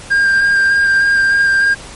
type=tone with vibrato; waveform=triangle; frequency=1600 Hz; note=G6; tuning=35 cents sharp; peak=-7 dBFS; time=0.1-1.75 s; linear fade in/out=20 ms; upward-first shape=square; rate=3.3 Hz; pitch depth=12 cents each way; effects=pink hiss -33 dBFS RMS until 1.95 s + MP3 48 kbps